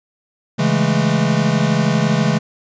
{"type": "chord", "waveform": "square", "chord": "A major seventh", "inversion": "first", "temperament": "equal", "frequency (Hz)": [138.59, 164.81, 207.7, 220], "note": ["C#3", "E3", "G#3", "A3"], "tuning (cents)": [0, 0, 0, 0], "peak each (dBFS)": [-20, -19, -20, -22], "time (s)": [0.58, 2.39], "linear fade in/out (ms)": 20, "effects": ["resampled to 16000 Hz"]}